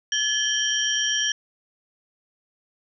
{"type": "tone cluster", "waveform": "sine", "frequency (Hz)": [1716, 3040, 3168, 5680], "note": ["A6", "F#7", "G7", "F8"], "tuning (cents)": [-44, 46, 18, 28], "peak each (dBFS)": [-26, -31, -25, -26], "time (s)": [0.12, 1.32], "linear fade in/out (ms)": 2, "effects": []}